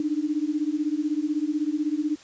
sine beating tone pair, 293.7 / 309.7 Hz, D4 / D#4, 0 / -8 cents, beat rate 16 Hz, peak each -26 dBFS, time 0-2.16 s, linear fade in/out 2 ms, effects white hiss -50 dBFS RMS until 2.23 s + resampled to 16000 Hz

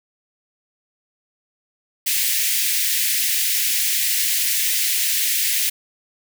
white high-pass noise, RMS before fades -20 dBFS, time 2.06-5.7 s, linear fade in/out 10 ms, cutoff 1800 Hz, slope 48 dB/octave, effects none

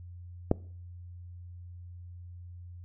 click, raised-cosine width 2 ms, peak -9 dBFS, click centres 0.514 s, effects noise-tail reverb RT60 0.5 s tail -22 dB re dry + added 88 Hz sine -43 dBFS peak until 2.84 s

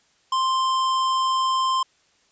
sine tone with hard clipping, 1046.5 Hz, C6, in tune, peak -21 dBFS, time 0.32-1.83 s, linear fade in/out 5 ms, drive 15 dB, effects white hiss -62 dBFS RMS until 2.31 s + resampled to 16000 Hz

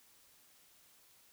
silence, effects white hiss -65 dBFS RMS until 1.32 s

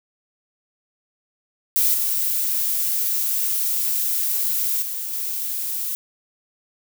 violet noise with level steps, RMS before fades -18 / -22 / -28 / -26 dBFS, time 1.76-5.95 s, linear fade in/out 0 ms, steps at 1.94 / 4.82 / 5.13 s, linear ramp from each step 2 ms, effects none

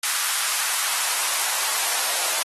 white noise with high-pass filter sweep, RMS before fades -23 dBFS, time 0.03-2.43 s, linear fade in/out 5 ms, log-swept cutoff 1200 to 690 Hz, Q 1.4, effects AAC 32 kbps

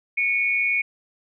sine tone pair together, 2217 / 2433 Hz, C#7 / D#7, 0 / -39 cents, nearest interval major second, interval 161 cents, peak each -21 / -23 dBFS, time 0.17-0.82 s, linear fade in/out 10 ms, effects none

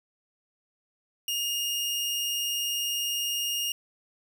sawtooth tone, 2840 Hz, F7, 28 cents sharp, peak -24 dBFS, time 1.28-3.72 s, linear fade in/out 2 ms, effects 11-bit

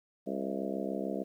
harmonic tone with a mistuned harmonic, 66.8 Hz, C2, 36 cents sharp, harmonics 3 / 4 / 5 / 6 / 7 / 8 / 9 / 10, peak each -38 / -39 / -40 / -41 / -41 / -42 / -43 / -43 dBFS, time 0.26-1.24 s, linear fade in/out 20 ms, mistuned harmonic 9, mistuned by +54 cents, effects 11-bit

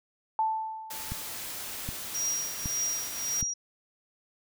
sine tone with exponential decay, 880 Hz, A5, in tune, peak -22 dBFS, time 0.39-1.45 s, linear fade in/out 1 ms, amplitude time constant 230 ms
white noise, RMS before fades -38 dBFS, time 0.9-3.42 s, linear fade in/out 10 ms
click train, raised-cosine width 5 ms, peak -22 dBFS, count 4, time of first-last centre 1.12-3.428 s, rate 1.3 Hz
sine tone with tremolo, 5710 Hz, F8, 37 cents sharp, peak -26 dBFS, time 2.14-3.54 s, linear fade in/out 10 ms, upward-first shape triangle, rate 1.8 Hz, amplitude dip 85%
effects none

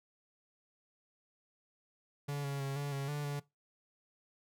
45% pulse tone with pitch steps, 143.3 / 139.9 / 137.4 / 143.1 / 138.3 / 146.5 / 143.8 Hz, D3 / C#3 / C#3 / D3 / C#3 / D3 / D3, -42 / +16 / -15 / -45 / -4 / -4 / -36 cents, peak -35 dBFS, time 2.28-3.4 s, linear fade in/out 10 ms, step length 160 ms, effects noise-tail reverb RT60 0.2 s tail -20 dB re dry

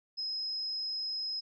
sine tone, 5110 Hz, D#8, 45 cents sharp, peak -33 dBFS, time 0.17-1.41 s, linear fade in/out 20 ms, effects none

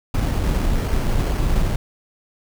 brown noise with sample-and-hold, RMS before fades -19 dBFS, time 0.14-1.76 s, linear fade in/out 5 ms, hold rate 3675 Hz, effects none

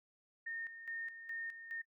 sine tone with tremolo, 1831 Hz, A#6, 32 cents flat, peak -40 dBFS, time 0.46-1.82 s, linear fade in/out 10 ms, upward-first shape square, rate 2.4 Hz, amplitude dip 65%, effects noise-tail reverb RT60 0.1 s tail -18 dB re dry

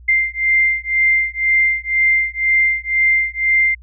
sine beating tone pair, 2093 / 2095 Hz, C7 / C7, 0 / +2 cents, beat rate 2 Hz, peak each -16 dBFS, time 0.08-3.75 s, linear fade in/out 10 ms, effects added 60 Hz sine -38 dBFS peak until 3.82 s

